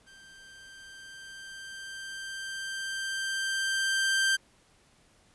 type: tone with level ramp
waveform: sawtooth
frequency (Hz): 1571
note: G6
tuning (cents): +3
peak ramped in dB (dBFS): -48 to -19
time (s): 0.06-4.37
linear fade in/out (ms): 20
effects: pink hiss -63 dBFS RMS until 5.34 s + resampled to 24000 Hz